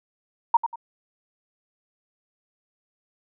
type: tone with echo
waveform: sine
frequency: 932.3 Hz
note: A#5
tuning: in tune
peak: -12 dBFS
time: 0.54-0.57 s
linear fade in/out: 5 ms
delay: 94 ms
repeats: 2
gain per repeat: -10 dB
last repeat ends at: 0.758 s
effects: none